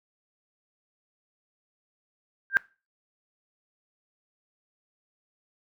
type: tone with exponential growth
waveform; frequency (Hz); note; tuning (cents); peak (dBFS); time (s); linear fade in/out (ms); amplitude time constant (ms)
sine; 1587; G6; +21; -12; 2.5-2.57; 0; 15
effects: noise-tail reverb RT60 0.3 s tail -21 dB re dry